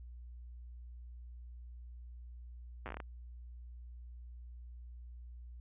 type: slowing click train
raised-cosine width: 0.5 ms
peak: -28 dBFS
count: 9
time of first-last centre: 2.86-3.002 s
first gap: 8 ms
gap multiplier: 1.22
effects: added 60 Hz sine -47 dBFS peak until 5.6 s + resampled to 8000 Hz